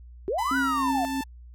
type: linear two-way sweep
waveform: sine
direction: up then down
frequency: 349.2 to 1521 to 671 Hz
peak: -24 dBFS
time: 0.28-1.05 s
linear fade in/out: 0 ms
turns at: 0.57 s
type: tone with pitch glide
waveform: sawtooth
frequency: 1003 to 883.3 Hz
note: B5 to A5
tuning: +26 to +6 cents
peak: -28 dBFS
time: 0.38-1.24 s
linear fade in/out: 10 ms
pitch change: -220 cents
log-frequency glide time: 0.51-0.92 s
type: tone with tremolo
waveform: sine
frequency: 269.2 Hz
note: C4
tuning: 49 cents sharp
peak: -24 dBFS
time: 0.51-1.21 s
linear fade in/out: 2 ms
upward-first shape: triangle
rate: 3.1 Hz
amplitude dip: 55%
effects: added 60 Hz sine -43 dBFS peak until 1.54 s